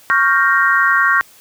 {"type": "chord", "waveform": "sine", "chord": "G half-diminished seventh", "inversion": "second", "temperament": "equal", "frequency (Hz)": [1108.7, 1396.9, 1568, 1864.7], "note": ["Db6", "F6", "G6", "Bb6"], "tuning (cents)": [0, 0, 0, 0], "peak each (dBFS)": -16, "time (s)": [0.1, 1.21], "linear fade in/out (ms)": 0, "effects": ["white hiss -46 dBFS RMS until 1.4 s", "high-pass 80 Hz 12 dB/octave"]}